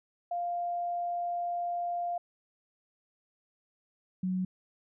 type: tone pair in turn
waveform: sine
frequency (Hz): 698.5 / 185.01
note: F5 / F#3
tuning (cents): 0 / 0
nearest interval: octave + major seventh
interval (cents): 2300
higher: first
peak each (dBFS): -30 / -28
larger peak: second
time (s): 0.31-2.18 / 4.23-4.45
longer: first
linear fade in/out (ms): 5
effects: none